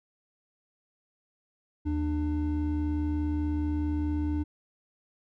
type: tone pair together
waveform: triangle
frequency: 77.96 / 298.6 Hz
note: D#2 / D4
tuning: +4 / +29 cents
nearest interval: octave + major seventh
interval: 2325 cents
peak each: -27 dBFS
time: 1.85-4.44 s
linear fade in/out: 20 ms
effects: none